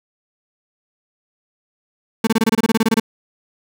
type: tone bursts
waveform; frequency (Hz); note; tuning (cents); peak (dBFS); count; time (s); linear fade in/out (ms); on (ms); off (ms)
35% pulse; 223.9; A3; +30; -10; 14; 2.24-2.999; 5; 31; 25
effects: none